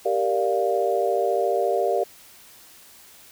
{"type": "chord", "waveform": "sine", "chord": "G minor seventh", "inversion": "none", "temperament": "equal", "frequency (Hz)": [392, 466.2, 587.3, 698.5], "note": ["G4", "Bb4", "D5", "F5"], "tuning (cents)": [0, 0, 0, 0], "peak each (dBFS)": -25, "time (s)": [0.05, 2.04], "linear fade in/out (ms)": 10, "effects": ["white hiss -49 dBFS RMS until 3.31 s"]}